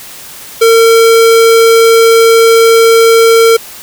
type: tone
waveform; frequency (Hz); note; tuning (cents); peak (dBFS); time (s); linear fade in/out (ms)
square; 455.6; A#4; -40; -3; 0.61-3.57; 10
effects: white hiss -29 dBFS RMS until 3.82 s